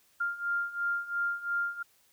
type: beating tone pair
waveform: sine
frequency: 1396.9 / 1399.8 Hz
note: F6 / F6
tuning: 0 / +4 cents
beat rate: 2.9 Hz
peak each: -34 / -31 dBFS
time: 0.2-1.83 s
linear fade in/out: 10 ms
effects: white hiss -66 dBFS RMS until 2.12 s